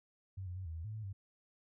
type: tone with pitch steps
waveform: sine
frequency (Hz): 95.4 / 89.3 / 94 / 80.9 / 81.6 / 107.4 / 109 / 97.7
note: G2 / F2 / F#2 / E2 / E2 / A2 / A2 / G2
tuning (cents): -47 / +39 / +28 / -32 / -17 / -41 / -16 / -5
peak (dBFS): -40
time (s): 0.37-1.13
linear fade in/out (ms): 10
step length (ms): 95
effects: none

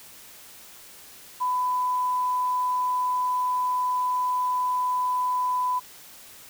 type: tone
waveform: sine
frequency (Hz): 1000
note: B5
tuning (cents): +21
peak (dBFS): -22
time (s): 1.4-5.8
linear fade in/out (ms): 20
effects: white hiss -47 dBFS RMS until 6.49 s

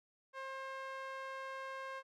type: tone with band-pass filter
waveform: sawtooth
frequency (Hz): 533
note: C5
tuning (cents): +32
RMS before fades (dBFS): -45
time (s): 0.33-2.03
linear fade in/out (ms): 50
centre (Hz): 1300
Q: 1.3
effects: none

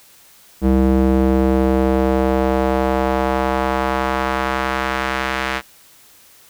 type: tone with band-pass filter sweep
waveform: square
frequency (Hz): 65.41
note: C2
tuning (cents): 0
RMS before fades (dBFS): -17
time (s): 0.61-5.62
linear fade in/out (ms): 50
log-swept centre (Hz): 270 to 1900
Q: 1.1
effects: white hiss -48 dBFS RMS until 6.49 s

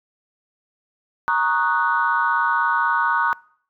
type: chord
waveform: sine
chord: D# minor seventh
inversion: second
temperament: equal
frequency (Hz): 932.3 / 1108.7 / 1244.5 / 1480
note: A#5 / C#6 / D#6 / F#6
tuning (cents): 0 / 0 / 0 / 0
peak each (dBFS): -21 / -23 / -24 / -21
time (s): 1.28-3.33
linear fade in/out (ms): 0
effects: noise-tail reverb RT60 0.6 s tail -24 dB re dry + tanh soft clip ceiling -7 dBFS

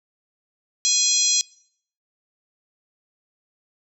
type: harmonic tone with a mistuned harmonic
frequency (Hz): 830.6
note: G#5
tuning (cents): 0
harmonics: 3 / 4 / 5 / 6 / 7 / 8 / 9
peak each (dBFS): -33 / -26 / -23 / -29 / -21 / -26 / -24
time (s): 0.85-1.41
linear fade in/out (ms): 0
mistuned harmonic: 7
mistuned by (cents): +16
effects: noise-tail reverb RT60 0.6 s tail -23 dB re dry

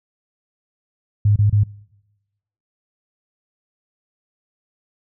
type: tone bursts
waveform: sine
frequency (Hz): 103.6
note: G#2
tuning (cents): -4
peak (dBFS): -11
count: 3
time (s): 1.25-1.636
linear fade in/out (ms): 5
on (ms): 110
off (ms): 28
effects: noise-tail reverb RT60 1.0 s tail -24 dB re dry

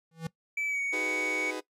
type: tone with exponential growth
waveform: square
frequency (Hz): 163.3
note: E3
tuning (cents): -16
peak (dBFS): -30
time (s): 0.11-0.27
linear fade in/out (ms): 5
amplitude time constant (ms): 34
type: tone with pitch glide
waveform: triangle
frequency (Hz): 2308 to 2238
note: D7 to C#7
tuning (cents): -31 to +16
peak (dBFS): -27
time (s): 0.57-1.51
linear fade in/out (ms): 5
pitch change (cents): -53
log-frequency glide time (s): 0.67-0.8
type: chord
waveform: 35% pulse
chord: G# minor seventh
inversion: second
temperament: just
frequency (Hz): 311.5 / 373.8 / 415.3 / 498.4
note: D#4 / F#4 / G#4 / B4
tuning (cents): +2 / +18 / 0 / +16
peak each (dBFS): -37 / -38 / -40 / -37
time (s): 0.92-1.61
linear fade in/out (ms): 20
effects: noise-tail reverb RT60 0.1 s tail -19 dB re dry + low-pass 11000 Hz 12 dB/octave

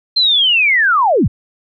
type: linear sweep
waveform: sine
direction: down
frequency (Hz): 4186 to 55.3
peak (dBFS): -9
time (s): 0.16-1.28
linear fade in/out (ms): 10
effects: none

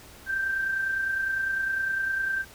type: tone with amplitude modulation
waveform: sine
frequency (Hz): 1568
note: G6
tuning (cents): 0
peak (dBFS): -23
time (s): 0.26-2.45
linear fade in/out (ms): 50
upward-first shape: sine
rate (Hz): 29.9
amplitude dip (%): 40
effects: added 60 Hz sine -56 dBFS peak until 2.54 s + pink hiss -49 dBFS RMS until 2.54 s

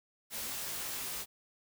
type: noise with comb filter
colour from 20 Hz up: white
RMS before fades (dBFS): -39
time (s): 0.3-1.26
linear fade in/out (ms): 50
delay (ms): 18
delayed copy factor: +0.65
effects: none

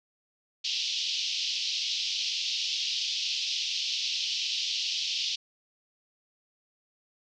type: band-pass noise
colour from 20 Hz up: pink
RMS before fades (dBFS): -31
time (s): 0.64-5.36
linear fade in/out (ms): 10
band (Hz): 2800 to 5600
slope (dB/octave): 48
effects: none

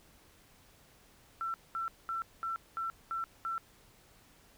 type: tone bursts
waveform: sine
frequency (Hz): 1343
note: E6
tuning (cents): +32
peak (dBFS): -33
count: 7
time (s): 1.41-3.58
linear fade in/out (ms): 0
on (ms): 130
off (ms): 210
effects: pink hiss -62 dBFS RMS until 4.57 s

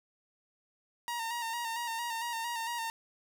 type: tone with vibrato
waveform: sawtooth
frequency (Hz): 930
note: A#5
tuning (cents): -4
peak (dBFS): -30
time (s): 1.08-2.9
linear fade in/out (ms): 0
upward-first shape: square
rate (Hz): 4.4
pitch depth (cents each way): 37
effects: none

